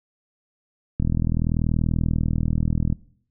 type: click train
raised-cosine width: 5 ms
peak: -10 dBFS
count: 79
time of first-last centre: 1-2.926 s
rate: 40.5 Hz
effects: noise-tail reverb RT60 0.6 s tail -20 dB re dry